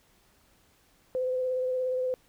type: tone with vibrato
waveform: sine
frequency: 510 Hz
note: C5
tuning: 44 cents flat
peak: -26 dBFS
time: 1.15-2.14 s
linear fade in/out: 0 ms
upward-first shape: sine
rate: 17 Hz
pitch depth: 18 cents each way
effects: pink hiss -64 dBFS RMS until 2.28 s